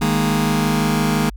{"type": "chord", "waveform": "sawtooth", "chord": "D# suspended fourth", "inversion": "none", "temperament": "just", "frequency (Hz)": [155.56, 207.4, 233.3], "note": ["D#3", "G#3", "A#3"], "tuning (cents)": [0, -2, 2], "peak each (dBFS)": -16, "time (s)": [0.01, 1.3], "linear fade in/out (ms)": 10, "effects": ["added 50 Hz sine -31 dBFS peak until 1.36 s"]}